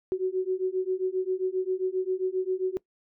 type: beating tone pair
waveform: sine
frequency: 369.3 / 376.8 Hz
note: F#4 / F#4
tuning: -3 / +32 cents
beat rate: 7.5 Hz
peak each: -28 dBFS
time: 0.12-2.77 s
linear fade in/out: 0 ms
effects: noise-tail reverb RT60 0.1 s tail -21 dB re dry